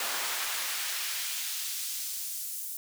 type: noise with high-pass filter sweep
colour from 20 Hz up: pink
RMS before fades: -34 dBFS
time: 0-2.77 s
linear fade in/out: 2 ms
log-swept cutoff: 800 to 10000 Hz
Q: 0.7
effects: none